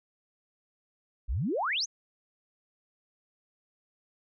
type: exponential sweep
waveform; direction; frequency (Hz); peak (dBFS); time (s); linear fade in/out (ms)
sine; up; 45 to 6800; -27; 1.28-1.86; 20
effects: none